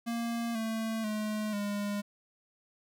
square tone with pitch steps, 233.1 / 223.1 / 213.5 / 204.3 Hz, A#3 / A3 / G#3 / G#3, 0 / +24 / +48 / -28 cents, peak -32 dBFS, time 0.06-2.02 s, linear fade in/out 20 ms, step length 490 ms, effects none

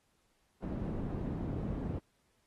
white low-pass noise, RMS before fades -37 dBFS, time 0.62-1.99 s, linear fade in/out 5 ms, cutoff 230 Hz, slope 12 dB/octave, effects pink hiss -75 dBFS RMS until 2.46 s + AAC 32 kbps

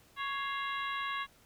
harmonic tone with a mistuned harmonic, 554.4 Hz, C#5, in tune, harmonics 2 / 3 / 4 / 5 / 6 / 7, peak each -36 / -40 / -42 / -44 / -46 / -47 dBFS, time 0.16-1.27 s, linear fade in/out 50 ms, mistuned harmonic 4, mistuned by -88 cents, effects pink hiss -63 dBFS RMS until 1.45 s

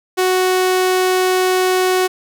sawtooth tone, 370 Hz, F#4, in tune, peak -9 dBFS, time 0.17-2.08 s, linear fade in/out 20 ms, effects none

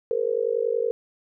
sine tone with amplitude modulation, 466.2 Hz, A#4, in tune, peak -17 dBFS, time 0.11-0.91 s, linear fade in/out 0 ms, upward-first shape sine, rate 50.6 Hz, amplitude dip 100%, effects none

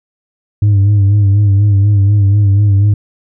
sine tone with vibrato, 101.1 Hz, G#2, 46 cents flat, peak -3 dBFS, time 0.62-2.94 s, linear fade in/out 5 ms, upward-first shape sine, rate 4.1 Hz, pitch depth 54 cents each way, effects tanh soft clip ceiling -5 dBFS

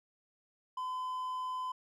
triangle tone, 1017 Hz, C6, 50 cents flat, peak -33 dBFS, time 0.77-1.72 s, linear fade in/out 5 ms, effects none

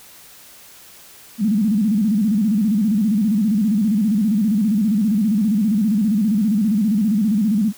sine tone with vibrato, 211.1 Hz, G#3, 29 cents sharp, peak -14 dBFS, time 1.38-7.73 s, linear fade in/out 50 ms, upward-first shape square, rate 15 Hz, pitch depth 120 cents each way, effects white hiss -44 dBFS RMS until 7.77 s

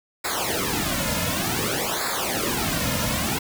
pink noise with flanger, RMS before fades -25 dBFS, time 0.24-3.39 s, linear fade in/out 10 ms, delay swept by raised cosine 0.33 to 2.63 ms, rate 0.55 Hz, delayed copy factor -1, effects none

